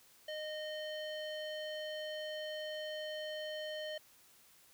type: tone with low-pass filter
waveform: square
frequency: 615 Hz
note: D#5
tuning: 20 cents flat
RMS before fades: -42 dBFS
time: 0.28-3.98 s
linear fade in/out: 5 ms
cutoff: 3500 Hz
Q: 2.9
effects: white hiss -64 dBFS RMS until 4.73 s